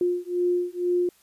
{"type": "beating tone pair", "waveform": "sine", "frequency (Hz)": [353.8, 355.9], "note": ["F4", "F4"], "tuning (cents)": [23, 33], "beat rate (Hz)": 2.1, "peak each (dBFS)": -25, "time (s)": [0.01, 1.09], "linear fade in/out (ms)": 2, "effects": ["white hiss -60 dBFS RMS until 1.22 s", "resampled to 32000 Hz"]}